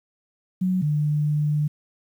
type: tone pair in turn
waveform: sine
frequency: 184.6 / 149.35 Hz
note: F#3 / D3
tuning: -4 / +29 cents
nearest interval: major third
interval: 367 cents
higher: first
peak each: -19 dBFS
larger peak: neither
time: 0.61-0.82 / 0.82-1.68 s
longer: second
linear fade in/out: 10 ms
effects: 9-bit